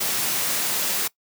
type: high-pass noise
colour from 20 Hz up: white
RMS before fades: -24 dBFS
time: 0-1.08 s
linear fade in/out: 10 ms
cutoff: 110 Hz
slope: 48 dB/octave
effects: noise-tail reverb RT60 0.1 s tail -21 dB re dry